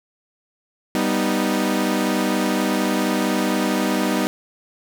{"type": "chord", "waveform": "sawtooth", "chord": "G augmented", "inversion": "none", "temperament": "equal", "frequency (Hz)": [196, 246.9, 311.1], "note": ["G3", "B3", "D#4"], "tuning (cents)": [0, 0, 0], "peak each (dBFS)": -19, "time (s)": [0.95, 4.27], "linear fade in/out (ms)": 0, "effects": []}